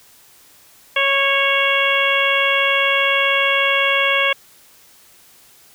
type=harmonic tone with a mistuned harmonic; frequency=553 Hz; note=C#5; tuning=4 cents flat; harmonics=1 / 2 / 3 / 4 / 5 / 6; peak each=-22 / -22 / -22 / -19 / -20 / -23 dBFS; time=0.96-4.33 s; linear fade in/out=5 ms; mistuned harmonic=3; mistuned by=-16 cents; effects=white hiss -49 dBFS RMS until 5.74 s